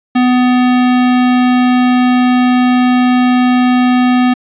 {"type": "tone", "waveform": "square", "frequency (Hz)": 249.8, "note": "B3", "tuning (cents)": 20, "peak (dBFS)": -8, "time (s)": [0.15, 4.34], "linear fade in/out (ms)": 10, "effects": ["resampled to 8000 Hz", "8-bit"]}